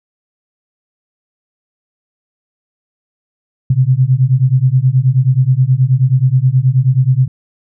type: beating tone pair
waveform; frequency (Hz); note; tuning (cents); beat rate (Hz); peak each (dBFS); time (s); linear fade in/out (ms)
sine; 125.1 / 134.5; B2 / C3; +23 / +48; 9.4; -11; 3.7-7.28; 5
effects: none